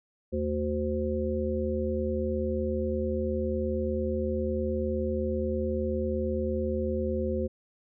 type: harmonic tone with a mistuned harmonic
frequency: 74.2 Hz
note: D2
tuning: 18 cents sharp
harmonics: 1 / 3 / 5 / 7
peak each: -32 / -32 / -32 / -32 dBFS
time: 0.32-7.48 s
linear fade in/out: 20 ms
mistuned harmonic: 1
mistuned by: +120 cents
effects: none